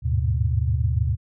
sine tone cluster, 76.7 / 99.7 / 106.9 / 124.8 Hz, D#2 / G2 / A2 / B2, -24 / +30 / -49 / +19 cents, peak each -22 / -27 / -25 / -25 dBFS, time 0.02-1.17 s, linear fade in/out 50 ms, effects none

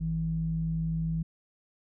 square tone with low-pass filter, 53.9 Hz, A1, 35 cents flat, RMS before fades -30 dBFS, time 0-1.23 s, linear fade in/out 10 ms, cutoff 160 Hz, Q 8.8, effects none

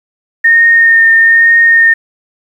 sine tone with vibrato, 1833 Hz, A#6, 30 cents flat, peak -3 dBFS, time 0.44-1.94 s, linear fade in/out 10 ms, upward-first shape triangle, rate 1.1 Hz, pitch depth 17 cents each way, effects 7-bit

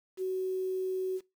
sine tone with quantisation, 374.3 Hz, F#4, 20 cents sharp, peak -29 dBFS, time 0.17-1.21 s, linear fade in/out 50 ms, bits 9, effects noise-tail reverb RT60 0.2 s tail -20 dB re dry

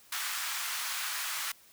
pink high-pass noise, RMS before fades -35 dBFS, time 0.12-1.52 s, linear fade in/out 5 ms, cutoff 1100 Hz, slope 24 dB/octave, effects white hiss -59 dBFS RMS until 1.72 s

